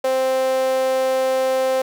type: tone with high-pass filter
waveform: sawtooth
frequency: 261.6 Hz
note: C4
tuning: in tune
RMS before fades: -19 dBFS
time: 0.04-1.82 s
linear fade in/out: 5 ms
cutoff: 570 Hz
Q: 8.5
effects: none